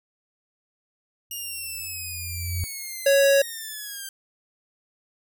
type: tone with exponential growth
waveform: sine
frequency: 87 Hz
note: F2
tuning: 6 cents flat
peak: -23 dBFS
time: 1.3-2.64 s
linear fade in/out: 0 ms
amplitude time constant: 290 ms
type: linear sweep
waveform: 5% pulse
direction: down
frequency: 2855 to 1567 Hz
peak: -23 dBFS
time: 1.31-4.09 s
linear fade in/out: 2 ms
type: tone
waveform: square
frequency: 554.4 Hz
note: C#5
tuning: in tune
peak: -16 dBFS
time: 3.06-3.42 s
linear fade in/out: 5 ms
effects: none

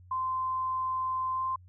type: tone with pitch glide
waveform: sine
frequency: 1037 to 1044.8 Hz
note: C6 to C6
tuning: -16 to -3 cents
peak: -28 dBFS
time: 0.11-1.56 s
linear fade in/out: 5 ms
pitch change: +13 cents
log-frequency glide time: 1.32-1.43 s
effects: added 90 Hz sine -51 dBFS peak until 1.68 s

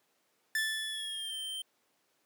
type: tone with exponential decay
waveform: 45% pulse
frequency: 1760 Hz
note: A6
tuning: in tune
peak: -28 dBFS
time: 0.55-1.57 s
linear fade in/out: 2 ms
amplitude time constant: 220 ms
type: tone with pitch glide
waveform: square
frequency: 3409 to 3126 Hz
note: G#7 to G7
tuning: +45 to -6 cents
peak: -37 dBFS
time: 0.58-1.62 s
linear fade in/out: 5 ms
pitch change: -151 cents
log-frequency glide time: 0.9-1.35 s
effects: pink hiss -73 dBFS RMS until 2.25 s + high-pass 300 Hz 12 dB/octave

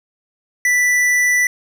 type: tone with tanh clipping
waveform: triangle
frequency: 1975.5 Hz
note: B6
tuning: in tune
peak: -14 dBFS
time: 0.65-1.47 s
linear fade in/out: 2 ms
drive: 18 dB
effects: none

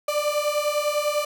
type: beating tone pair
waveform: 35% pulse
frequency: 587.3 / 597.3 Hz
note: D5 / D5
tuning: 0 / +29 cents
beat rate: 10 Hz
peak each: -23 dBFS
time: 0.08-1.25 s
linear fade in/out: 5 ms
effects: none

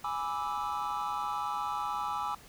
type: chord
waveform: triangle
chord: E dominant seventh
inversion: first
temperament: equal with one note detuned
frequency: 830.6 / 987.8 / 1174.7 / 1310.9 Hz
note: G#5 / B5 / D6 / E6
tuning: 0 / 0 / 0 / -10 cents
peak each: -34 / -36 / -35 / -36 dBFS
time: 0.04-2.35 s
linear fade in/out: 5 ms
effects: pink hiss -54 dBFS RMS until 2.48 s

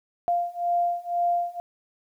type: beating tone pair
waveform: sine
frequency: 696 / 698 Hz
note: F5 / F5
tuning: -6 / -1 cents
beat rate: 2 Hz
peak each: -26 / -25 dBFS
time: 0.28-1.6 s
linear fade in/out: 0 ms
effects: 10-bit

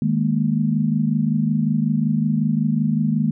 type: chord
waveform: sine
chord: D# suspended fourth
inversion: none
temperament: equal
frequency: 155.56 / 207.7 / 233.1 Hz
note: D#3 / G#3 / A#3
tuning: 0 / 0 / 0 cents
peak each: -21 dBFS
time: 0.02-3.31 s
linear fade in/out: 2 ms
effects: none

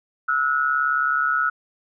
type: tone pair together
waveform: sine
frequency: 1311 / 1450 Hz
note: E6 / F#6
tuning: -10 / -35 cents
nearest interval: major second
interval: 175 cents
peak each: -21 dBFS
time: 0.28-1.5 s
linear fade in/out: 10 ms
effects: none

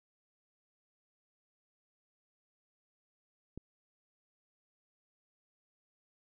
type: click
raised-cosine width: 3 ms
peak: -30 dBFS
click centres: 3.576 s
effects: none

